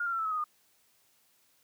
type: tone with pitch steps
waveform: sine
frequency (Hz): 1417 / 1382.2 / 1348.3 / 1315.3 / 1283 / 1251.5 / 1220.8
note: F6 / F6 / E6 / E6 / E6 / D#6 / D#6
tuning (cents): +25 / -18 / +39 / -4 / -47 / +10 / -33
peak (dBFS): -29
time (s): 0-0.441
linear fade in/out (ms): 5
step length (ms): 63
effects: white hiss -68 dBFS RMS until 1.63 s + high-pass 60 Hz 12 dB/octave